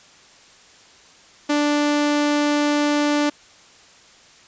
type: tone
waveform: sawtooth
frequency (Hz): 293.7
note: D4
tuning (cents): 0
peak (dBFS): -13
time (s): 1.49-3.3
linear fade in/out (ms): 10
effects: white hiss -49 dBFS RMS until 4.47 s + resampled to 16000 Hz